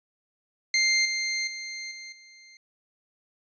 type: tone with level steps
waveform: 20% pulse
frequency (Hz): 2100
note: C7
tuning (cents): +6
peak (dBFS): -15 / -21 / -29 / -34 / -44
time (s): 0.74-2.57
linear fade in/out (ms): 2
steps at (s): 1.05 / 1.47 / 1.91 / 2.12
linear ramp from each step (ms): 5
effects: resampled to 16000 Hz